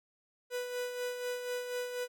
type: tone with tremolo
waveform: 45% pulse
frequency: 493.9 Hz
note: B4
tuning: in tune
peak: -33 dBFS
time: 0.5-2.08 s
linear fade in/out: 50 ms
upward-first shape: sine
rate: 4.1 Hz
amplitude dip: 50%
effects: none